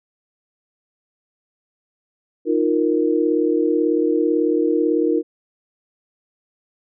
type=chord; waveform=sine; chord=Eb suspended second; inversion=none; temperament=equal; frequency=311.1 / 349.2 / 466.2 Hz; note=Eb4 / F4 / Bb4; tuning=0 / 0 / 0 cents; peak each=-19 / -20 / -20 dBFS; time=2.45-5.23 s; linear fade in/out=50 ms; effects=none